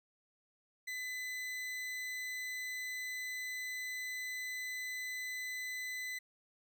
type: tone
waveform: 40% pulse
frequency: 2010 Hz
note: B6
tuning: 30 cents sharp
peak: -38 dBFS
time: 0.87-6.19 s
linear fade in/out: 10 ms
effects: none